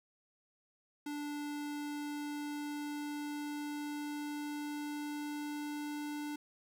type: tone with pitch glide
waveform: square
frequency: 293 to 295.4 Hz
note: D4 to D4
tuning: -4 to +10 cents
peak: -39 dBFS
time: 1.06-6.36 s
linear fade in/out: 5 ms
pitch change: +14 cents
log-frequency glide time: 1.44-6.11 s
effects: 11-bit

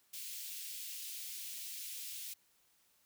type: high-pass noise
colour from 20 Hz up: white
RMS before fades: -45 dBFS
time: 0.13-2.34 s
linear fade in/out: 10 ms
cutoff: 2500 Hz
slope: 24 dB/octave
effects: white hiss -72 dBFS RMS until 3.05 s

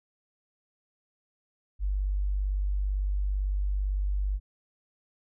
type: tone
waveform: sine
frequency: 48.93 Hz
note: G1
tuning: 2 cents flat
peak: -25 dBFS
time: 1.79-4.4 s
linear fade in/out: 50 ms
effects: none

